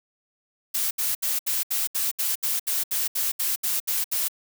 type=noise bursts; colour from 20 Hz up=blue; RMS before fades=-25 dBFS; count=15; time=0.74-4.284 s; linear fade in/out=10 ms; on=170 ms; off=71 ms; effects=none